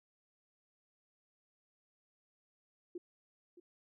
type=tone with echo; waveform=sine; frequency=351.2 Hz; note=F4; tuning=10 cents sharp; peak=-40 dBFS; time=2.95-2.98 s; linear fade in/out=5 ms; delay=620 ms; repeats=1; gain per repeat=-14 dB; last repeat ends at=3.6 s; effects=none